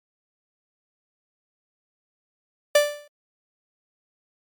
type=tone with exponential decay; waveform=45% pulse; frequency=587.3 Hz; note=D5; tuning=in tune; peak=-11 dBFS; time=2.75-3.08 s; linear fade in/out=5 ms; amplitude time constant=70 ms; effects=MP3 96 kbps